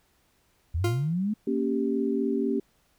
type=linear sweep; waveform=sine; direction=up; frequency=75 to 220 Hz; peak=-24 dBFS; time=0.74-1.34 s; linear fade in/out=10 ms
type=tone with exponential decay; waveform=40% pulse; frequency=349.2 Hz; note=F4; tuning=in tune; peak=-22 dBFS; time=0.84-1.14 s; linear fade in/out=5 ms; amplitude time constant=65 ms
type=chord; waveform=sine; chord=G diminished; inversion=first; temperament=equal; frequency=233.1 / 277.2 / 392 Hz; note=Bb3 / Db4 / G4; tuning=0 / 0 / 0 cents; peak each=-28 dBFS; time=1.47-2.6 s; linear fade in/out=5 ms
effects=pink hiss -67 dBFS RMS until 2.98 s